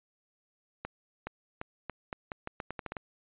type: accelerating click train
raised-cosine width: 0.5 ms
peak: -21 dBFS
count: 13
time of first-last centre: 0.85-2.968 s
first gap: 420 ms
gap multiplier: 0.82
effects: resampled to 8000 Hz